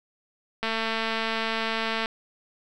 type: click train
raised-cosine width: 0.3 ms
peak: -12 dBFS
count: 321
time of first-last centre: 0.63-2.059 s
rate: 224 Hz
effects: none